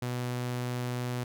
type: tone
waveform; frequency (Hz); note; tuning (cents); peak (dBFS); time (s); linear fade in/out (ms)
sawtooth; 123.47; B2; 0; -27; 0.02-1.24; 5
effects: none